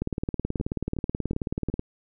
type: two click trains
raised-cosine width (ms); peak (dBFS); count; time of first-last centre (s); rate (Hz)
3; -14 / -21; 34 / 4; 0.02-1.794 / 0.6-1.699; 18.6 / 2.73
effects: none